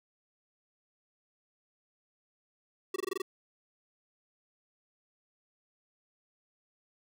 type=tone bursts; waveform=square; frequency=380.8 Hz; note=F#4; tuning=50 cents sharp; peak=-31 dBFS; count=7; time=2.94-3.219 s; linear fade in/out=5 ms; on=21 ms; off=22 ms; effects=none